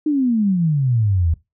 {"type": "exponential sweep", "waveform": "sine", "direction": "down", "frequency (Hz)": [311.1, 77.6], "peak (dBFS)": -14, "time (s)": [0.06, 1.34], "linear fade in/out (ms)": 5, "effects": ["noise-tail reverb RT60 0.2 s tail -19 dB re dry"]}